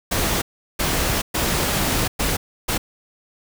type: noise bursts at uneven times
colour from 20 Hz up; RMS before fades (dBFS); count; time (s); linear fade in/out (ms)
pink; -21; 5; 0.11-0.42 / 0.79-1.22 / 1.34-2.08 / 2.19-2.37 / 2.68-2.78; 10
effects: none

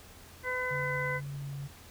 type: harmonic tone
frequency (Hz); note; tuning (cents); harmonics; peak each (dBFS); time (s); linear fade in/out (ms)
505; B4; +39; 1 / 2 / 3 / 4; -36 / -38 / -37 / -34; 0.43-1.21; 50
type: tone with pitch glide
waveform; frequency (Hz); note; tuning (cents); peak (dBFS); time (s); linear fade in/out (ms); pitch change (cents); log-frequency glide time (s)
sine; 142 to 140.13; C#3 to C#3; +42 to +19; -36; 0.7-1.68; 20; -23; 1.01-1.49
effects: added 84 Hz sine -57 dBFS peak until 1.9 s + pink hiss -53 dBFS RMS until 1.9 s

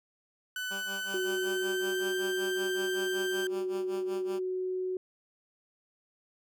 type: tone with pitch glide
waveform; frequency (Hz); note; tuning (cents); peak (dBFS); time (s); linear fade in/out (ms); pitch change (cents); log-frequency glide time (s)
30% pulse; 1499 to 1568.1; F#6 to G6; +22 to 0; -31; 0.56-3.47; 2; +78; 0.88-2.15
type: tone with tremolo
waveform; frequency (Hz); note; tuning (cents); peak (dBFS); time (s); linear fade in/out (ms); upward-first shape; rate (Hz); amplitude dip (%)
10% pulse; 196; G3; 0; -31; 0.7-4.4; 20; sine; 5.3; 90
type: tone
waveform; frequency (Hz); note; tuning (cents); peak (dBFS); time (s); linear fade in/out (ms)
sine; 370.1; F#4; 0; -30; 1.14-4.97; 2
effects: none

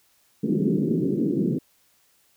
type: band-pass noise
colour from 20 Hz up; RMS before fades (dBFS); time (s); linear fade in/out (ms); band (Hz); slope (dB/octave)
pink; -23; 0.43-1.59; 10; 150 to 400; 48
effects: white hiss -63 dBFS RMS until 2.36 s

